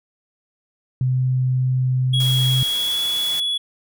sine tone, 128.4 Hz, C3, 32 cents flat, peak -16 dBFS, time 1.01-2.63 s, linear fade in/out 2 ms
triangle tone with pitch glide, 3322 to 3388 Hz, G#7 to G#7, 0 to +34 cents, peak -18 dBFS, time 2.13-3.58 s, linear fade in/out 10 ms, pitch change +34 cents, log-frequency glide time 2.63-2.99 s
white noise, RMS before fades -32 dBFS, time 2.2-3.4 s, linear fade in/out 2 ms
effects none

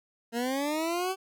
20% pulse linear sweep, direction up, 227.8 to 385.8 Hz, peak -23 dBFS, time 0.32-1.16 s, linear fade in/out 50 ms, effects none

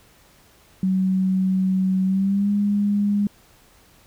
sine tone with pitch glide, 188.2 to 204.1 Hz, F#3 to G#3, +30 to -30 cents, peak -17 dBFS, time 0.83-3.27 s, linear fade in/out 2 ms, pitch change +140 cents, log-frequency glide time 2.05-2.51 s, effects pink hiss -54 dBFS RMS until 4.06 s

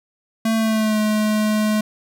square tone with pitch glide, 223.5 to 213.8 Hz, A3 to A3, +27 to -49 cents, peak -17 dBFS, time 0.45-1.81 s, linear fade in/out 5 ms, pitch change -76 cents, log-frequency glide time 0.56-0.99 s, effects none

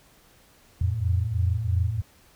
sine tone cluster, 85.1 / 88.2 / 112 Hz, F2 / F2 / A2, -44 / +18 / +31 cents, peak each -26 dBFS, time 0.81-2.02 s, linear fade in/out 5 ms, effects pink hiss -57 dBFS RMS until 2.35 s

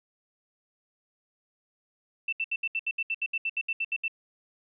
sine tone bursts, 2673 Hz, E7, 23 cents sharp, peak -26 dBFS, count 16, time 2.28-4.081 s, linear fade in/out 5 ms, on 46 ms, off 71 ms, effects none

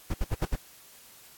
brown noise bursts, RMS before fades -26 dBFS, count 5, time 0.1-0.56 s, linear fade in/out 10 ms, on 40 ms, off 65 ms, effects white hiss -53 dBFS RMS until 1.37 s + AAC 64 kbps

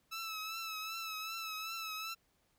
15% pulse tone with vibrato, 1308 Hz, E6, 14 cents flat, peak -33 dBFS, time 0.11-2.15 s, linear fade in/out 20 ms, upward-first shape triangle, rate 2.6 Hz, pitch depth 55 cents each way, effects pink hiss -75 dBFS RMS until 2.58 s

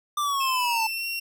square linear sweep, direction down, 1194 to 875 Hz, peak -24 dBFS, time 0.17-0.87 s, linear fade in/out 5 ms
30% pulse tone with pitch glide, 2626 to 2736 Hz, E7 to F7, -7 to -36 cents, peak -25 dBFS, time 0.4-1.2 s, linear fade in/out 10 ms, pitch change +71 cents, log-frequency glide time 0.72-1.06 s
effects none

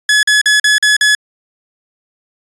sawtooth tone bursts, 1700 Hz, G#6, 40 cents sharp, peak -4 dBFS, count 6, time 0.09-1.15 s, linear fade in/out 2 ms, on 140 ms, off 44 ms, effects resampled to 22050 Hz

